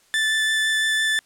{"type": "tone with vibrato", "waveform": "30% pulse", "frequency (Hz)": 1757, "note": "A6", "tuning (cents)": -3, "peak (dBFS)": -16, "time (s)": [0.14, 1.19], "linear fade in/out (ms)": 0, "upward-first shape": "sine", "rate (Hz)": 5.9, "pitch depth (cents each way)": 8, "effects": ["white hiss -58 dBFS RMS until 1.25 s", "low-pass 10000 Hz 12 dB/octave"]}